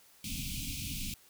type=band-stop noise; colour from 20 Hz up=pink; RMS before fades=-38 dBFS; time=0.24-1.14 s; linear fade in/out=2 ms; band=290 to 2300 Hz; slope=96 dB/octave; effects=white hiss -61 dBFS RMS until 1.29 s